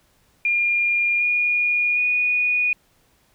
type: tone with pitch steps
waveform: sine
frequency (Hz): 2410 / 2437 / 2463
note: D7 / D#7 / D#7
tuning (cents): +44 / -37 / -18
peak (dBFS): -17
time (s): 0.45-2.73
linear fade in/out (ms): 2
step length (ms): 760
effects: pink hiss -61 dBFS RMS until 3.34 s